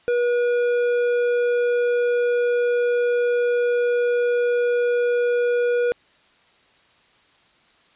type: tone with tanh clipping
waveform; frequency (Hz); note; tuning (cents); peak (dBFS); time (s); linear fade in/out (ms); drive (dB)
sine; 483.2; B4; -38; -19; 0.08-5.92; 0; 10
effects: white hiss -57 dBFS RMS until 7.95 s + resampled to 8000 Hz